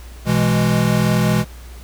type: chord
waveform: square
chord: E major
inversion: second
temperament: equal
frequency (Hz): 123.47 / 164.81 / 207.7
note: B2 / E3 / G#3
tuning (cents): 0 / 0 / 0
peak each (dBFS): -19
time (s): 0.25-1.45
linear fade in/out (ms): 50
effects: added 60 Hz sine -34 dBFS peak until 1.83 s + pink hiss -44 dBFS RMS until 1.83 s